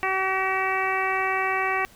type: harmonic tone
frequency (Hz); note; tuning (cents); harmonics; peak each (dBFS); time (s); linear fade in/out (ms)
380.8; F#4; +50; 1 / 2 / 3 / 4 / 5 / 6 / 7; -31 / -28 / -28 / -34 / -28 / -30 / -34; 0.03-1.85; 0
effects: pink hiss -52 dBFS RMS until 1.95 s